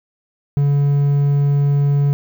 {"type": "tone", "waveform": "triangle", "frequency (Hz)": 142.5, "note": "C#3", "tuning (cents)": 48, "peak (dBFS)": -10, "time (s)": [0.57, 2.13], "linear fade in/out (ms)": 0, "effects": ["8-bit"]}